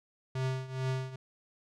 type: tone with tremolo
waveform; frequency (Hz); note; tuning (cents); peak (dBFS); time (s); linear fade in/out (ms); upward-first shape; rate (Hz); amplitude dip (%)
square; 130.81; C3; 0; -29; 0.35-1.16; 5; triangle; 2.3; 85
effects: low-pass 6000 Hz 12 dB/octave